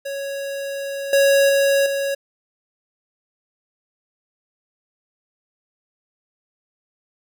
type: tone with level steps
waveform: square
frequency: 554.4 Hz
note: C#5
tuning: in tune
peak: -26 / -13 / -15 / -21 dBFS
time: 0.05-2.15 s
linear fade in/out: 10 ms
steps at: 1.13 / 1.49 / 1.86 s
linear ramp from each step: 2 ms
effects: none